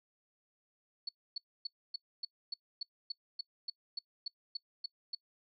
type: tone bursts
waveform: sine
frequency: 4427 Hz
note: C#8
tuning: 3 cents flat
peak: -35 dBFS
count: 15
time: 1.07-5.15 s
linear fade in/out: 5 ms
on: 20 ms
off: 270 ms
effects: noise-tail reverb RT60 0.1 s tail -23 dB re dry